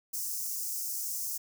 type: high-pass noise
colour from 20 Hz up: white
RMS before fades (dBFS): -35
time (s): 0.13-1.38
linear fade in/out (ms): 10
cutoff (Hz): 5300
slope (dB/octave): 48
effects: none